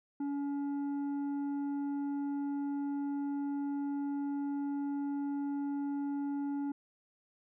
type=tone with tanh clipping; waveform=triangle; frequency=283.3 Hz; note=C#4; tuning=38 cents sharp; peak=-34 dBFS; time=0.2-6.72 s; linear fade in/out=5 ms; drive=11 dB; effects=none